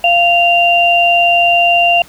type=tone pair together; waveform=sine; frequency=694.8 / 2779 Hz; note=F5 / F7; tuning=-9 / -9 cents; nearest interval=2 octaves; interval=2400 cents; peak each=-10 dBFS; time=0.04-2.02 s; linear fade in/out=2 ms; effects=pink hiss -40 dBFS RMS until 2.08 s